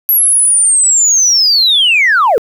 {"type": "linear sweep", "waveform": "sine", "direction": "down", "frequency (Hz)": [11720, 405], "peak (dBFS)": -5, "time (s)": [0.09, 2.38], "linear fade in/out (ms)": 0, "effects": ["tanh soft clip ceiling -3 dBFS", "7-bit"]}